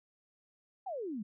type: exponential sweep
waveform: sine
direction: down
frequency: 819 to 193.8 Hz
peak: -36 dBFS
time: 0.86-1.23 s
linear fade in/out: 10 ms
effects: none